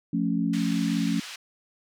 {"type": "chord", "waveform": "sine", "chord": "F augmented", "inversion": "none", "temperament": "equal", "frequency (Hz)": [174.61, 220, 277.2], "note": ["F3", "A3", "C#4"], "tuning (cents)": [0, 0, 0], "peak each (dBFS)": -27, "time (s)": [0.13, 1.2], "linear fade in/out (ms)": 5}
{"type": "band-pass noise", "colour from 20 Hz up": "pink", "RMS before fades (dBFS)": -40, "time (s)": [0.53, 1.36], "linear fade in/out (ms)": 5, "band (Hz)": [2000, 5700], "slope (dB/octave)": 12}
{"effects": []}